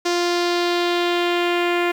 sawtooth tone with low-pass filter sweep, 349.2 Hz, F4, in tune, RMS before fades -20 dBFS, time 0.05-1.92 s, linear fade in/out 10 ms, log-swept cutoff 5700 to 2400 Hz, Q 2.2, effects 7-bit

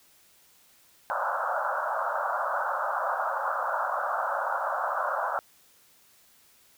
white band-pass noise, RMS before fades -29 dBFS, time 1.1-5.39 s, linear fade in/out 0 ms, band 540 to 1500 Hz, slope 96 dB/octave, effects white hiss -60 dBFS RMS until 6.77 s

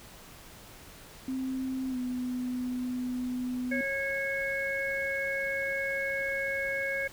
sine tone with pitch glide, 261.6 to 250.4 Hz, C4 to B3, 0 to +24 cents, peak -30 dBFS, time 1.28-3.81 s, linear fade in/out 2 ms, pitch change -76 cents, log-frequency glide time 1.9-1.97 s
harmonic tone, 548 Hz, C#5, 20 cents flat, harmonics 1 / 3 / 4, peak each -34 / -33 / -33 dBFS, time 3.71-7.08 s, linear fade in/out 10 ms
effects pink hiss -50 dBFS RMS until 7.12 s

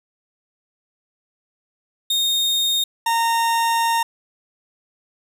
40% pulse tone pair in turn, 3695 / 921.6 Hz, A#7 / A#5, -16 / -20 cents, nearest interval 2 octaves, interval 2404 cents, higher first, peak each -16 dBFS, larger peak neither, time 2.1-2.84 / 3.06-4.03 s, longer second, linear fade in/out 5 ms, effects resampled to 32000 Hz + 8-bit

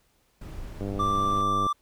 brown noise, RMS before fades -38 dBFS, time 0.41-1.42 s, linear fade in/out 5 ms
click train, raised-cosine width 2 ms, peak -20 dBFS, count 86, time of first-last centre 0.81-1.666 s, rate 99.3 Hz
triangle tone, 1174.7 Hz, D6, in tune, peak -21 dBFS, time 0.99-1.73 s, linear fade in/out 10 ms
effects pink hiss -67 dBFS RMS until 1.81 s

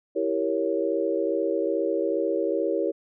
sine chord, E diminished seventh, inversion none, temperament equal, 329.6 / 392 / 466.2 / 554.4 Hz, E4 / G4 / Bb4 / Db5, 0 / 0 / 0 / 0 cents, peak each -28 dBFS, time 0.15-2.92 s, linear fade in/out 20 ms, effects none

